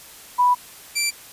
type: tone pair in turn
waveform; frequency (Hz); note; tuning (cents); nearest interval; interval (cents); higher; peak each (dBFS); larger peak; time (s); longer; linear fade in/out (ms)
sine / 15% pulse; 986 / 2345; B5 / D7; -3 / -3; octave + minor third; 1500; second; -13; neither; 0.38-0.55 / 0.95-1.11; first; 20
effects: white hiss -43 dBFS RMS until 1.32 s + resampled to 32000 Hz